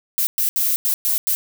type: noise bursts at uneven times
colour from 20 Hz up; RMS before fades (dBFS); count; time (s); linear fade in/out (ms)
violet; -19; 6; 0.18-0.27 / 0.38-0.49 / 0.56-0.76 / 0.85-0.94 / 1.05-1.18 / 1.27-1.35; 0
effects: none